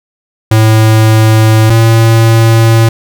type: tone pair in turn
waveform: square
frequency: 110 / 113.55 Hz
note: A2 / A#2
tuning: 0 / -45 cents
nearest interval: minor second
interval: 55 cents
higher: second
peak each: -4 dBFS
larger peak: neither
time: 0.51-1.7 / 1.7-2.89 s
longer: neither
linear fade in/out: 5 ms
effects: none